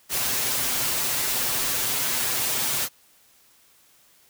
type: noise with comb filter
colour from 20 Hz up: white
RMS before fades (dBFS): -25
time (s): 0.09-2.89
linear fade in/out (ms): 50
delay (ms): 7.8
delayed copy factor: +0.7
effects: white hiss -58 dBFS RMS until 4.29 s